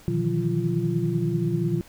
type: tone cluster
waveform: sine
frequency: 122 / 152.6 / 162.8 / 178.5 / 344.6 Hz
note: B2 / D#3 / E3 / F3 / F4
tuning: -21 / -33 / -21 / +38 / -23 cents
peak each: -28 dBFS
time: 0.08-1.81 s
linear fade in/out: 0 ms
effects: pink hiss -51 dBFS RMS until 1.88 s